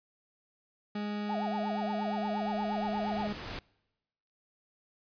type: tone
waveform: 40% pulse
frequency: 207.7 Hz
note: G#3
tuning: in tune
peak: -32 dBFS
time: 0.95-3.33 s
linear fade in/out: 5 ms
type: tone with vibrato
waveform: sine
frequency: 750 Hz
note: F#5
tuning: 23 cents sharp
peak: -33 dBFS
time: 1.29-3.27 s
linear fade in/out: 5 ms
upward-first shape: sine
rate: 8.5 Hz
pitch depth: 280 cents each way
type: noise with exponential growth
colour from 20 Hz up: pink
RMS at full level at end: -38 dBFS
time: 1.33-3.59 s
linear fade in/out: 2 ms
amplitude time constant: 490 ms
effects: noise-tail reverb RT60 1.0 s tail -25 dB re dry + resampled to 11025 Hz